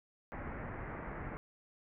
pink low-pass noise, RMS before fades -43 dBFS, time 0.32-1.37 s, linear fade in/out 0 ms, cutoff 2100 Hz, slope 48 dB/octave, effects none

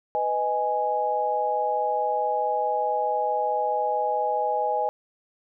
sine chord, G# minor, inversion first, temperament just, 498.4 / 623 / 830.6 Hz, B4 / D#5 / G#5, +16 / +2 / 0 cents, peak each -29 / -28 / -24 dBFS, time 0.15-4.89 s, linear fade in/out 0 ms, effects none

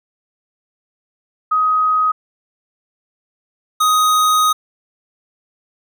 sine / square tone pair in turn, 1258 / 1251.5 Hz, D#6 / D#6, +19 / +10 cents, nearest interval unison, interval 9 cents, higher first, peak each -12 / -12 dBFS, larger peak neither, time 1.51-2.12 / 3.8-4.53 s, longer second, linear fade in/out 10 ms, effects none

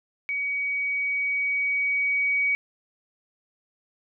sine tone with level ramp, 2260 Hz, C#7, 33 cents sharp, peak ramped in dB -25 to -20 dBFS, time 0.29-2.55 s, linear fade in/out 0 ms, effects none

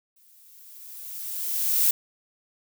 violet noise with exponential growth, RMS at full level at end -19 dBFS, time 0.16-1.91 s, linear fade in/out 5 ms, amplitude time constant 380 ms, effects none

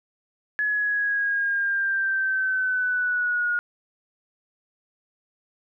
sine linear sweep, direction down, 1700 to 1434 Hz, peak -21 dBFS, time 0.59-3.59 s, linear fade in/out 0 ms, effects none

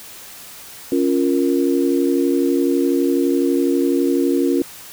sine chord, Bb minor, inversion first, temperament equal, 277.2 / 349.2 / 466.2 Hz, Db4 / F4 / Bb4, 0 / 0 / 0 cents, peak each -17 / -18 / -23 dBFS, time 0.92-4.62 s, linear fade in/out 2 ms, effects white hiss -38 dBFS RMS until 4.92 s

